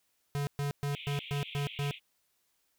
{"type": "tone bursts", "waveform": "square", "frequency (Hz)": 142.8, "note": "D3", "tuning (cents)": -48, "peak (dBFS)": -31, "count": 7, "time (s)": [0.35, 1.91], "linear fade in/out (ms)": 0, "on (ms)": 120, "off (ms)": 120}
{"type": "band-pass noise", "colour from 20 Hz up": "white", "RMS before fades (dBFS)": -45, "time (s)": [0.91, 2], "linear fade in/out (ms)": 50, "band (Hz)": [2200, 3500], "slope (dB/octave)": 96}
{"effects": ["white hiss -75 dBFS RMS until 2.78 s"]}